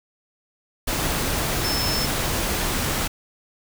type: tone in noise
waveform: sine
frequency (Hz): 5274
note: E8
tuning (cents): 0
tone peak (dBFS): -25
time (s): 1.64-2.06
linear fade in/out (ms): 10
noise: pink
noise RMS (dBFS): -24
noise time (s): 0.87-3.08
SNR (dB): -4
effects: none